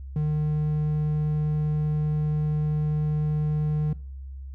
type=tone; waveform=triangle; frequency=151.7 Hz; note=D#3; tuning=44 cents flat; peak=-20 dBFS; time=0.16-3.93 s; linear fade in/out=2 ms; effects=noise-tail reverb RT60 0.5 s tail -21 dB re dry + added 67 Hz sine -35 dBFS peak until 4.54 s